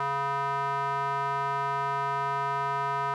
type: tone with band-pass filter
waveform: square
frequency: 139.6 Hz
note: C#3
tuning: 13 cents sharp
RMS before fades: -29 dBFS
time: 0-3.14 s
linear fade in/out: 2 ms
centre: 1100 Hz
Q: 4.4
effects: none